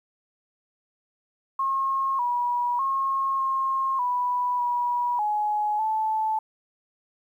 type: tone with pitch steps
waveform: sine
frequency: 1079 / 969 / 1081 / 1071 / 985 / 970 / 841 / 873 Hz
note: C#6 / B5 / C#6 / C6 / B5 / B5 / G#5 / A5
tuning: -47 / -33 / -44 / +40 / -5 / -31 / +22 / -14 cents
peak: -22 dBFS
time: 1.59-6.39 s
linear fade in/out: 5 ms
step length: 600 ms
effects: 10-bit